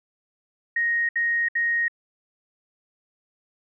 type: tone bursts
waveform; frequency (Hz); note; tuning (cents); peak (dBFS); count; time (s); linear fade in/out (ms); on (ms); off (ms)
sine; 1870; A#6; +5; -20; 3; 0.76-1.882; 5; 330; 66
effects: none